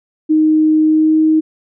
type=tone with pitch glide; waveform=sine; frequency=311.1 to 314 Hz; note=D#4 to D#4; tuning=0 to +16 cents; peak=-8 dBFS; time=0.29-1.41 s; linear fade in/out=20 ms; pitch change=+16 cents; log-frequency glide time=0.84-1.18 s; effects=none